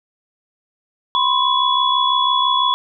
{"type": "tone cluster", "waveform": "sine", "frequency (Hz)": [997, 1063, 3394], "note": ["B5", "C6", "G#7"], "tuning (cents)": [16, 27, 37], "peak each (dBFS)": -18, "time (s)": [1.15, 2.74], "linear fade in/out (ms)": 0, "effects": []}